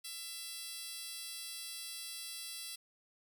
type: tone with high-pass filter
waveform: 10% pulse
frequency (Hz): 670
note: E5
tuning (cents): +28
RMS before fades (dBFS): -45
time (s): 0.04-2.76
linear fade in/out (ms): 10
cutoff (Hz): 5400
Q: 1.1
effects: none